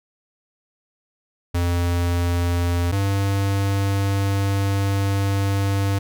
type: tone pair in turn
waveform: square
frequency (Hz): 87 / 98.72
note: F2 / G2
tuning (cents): -6 / +13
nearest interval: major second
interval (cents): 219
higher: second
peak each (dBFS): -19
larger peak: neither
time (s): 1.54-2.92 / 2.92-5.99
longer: second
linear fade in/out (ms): 10
effects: none